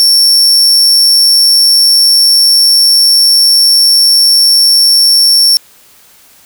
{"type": "tone", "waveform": "40% pulse", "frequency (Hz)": 5450, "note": "F8", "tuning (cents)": -43, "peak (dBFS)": -3, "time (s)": [0, 5.57], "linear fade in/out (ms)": 0, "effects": ["white hiss -42 dBFS RMS until 6.45 s"]}